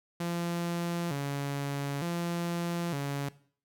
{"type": "tone with vibrato", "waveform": "sawtooth", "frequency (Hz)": 155.56, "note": "D#3", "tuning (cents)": 0, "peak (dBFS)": -27, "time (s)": [0.2, 3.29], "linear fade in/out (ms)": 5, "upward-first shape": "square", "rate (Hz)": 0.55, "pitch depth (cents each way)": 170, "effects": ["noise-tail reverb RT60 0.5 s tail -18 dB re dry"]}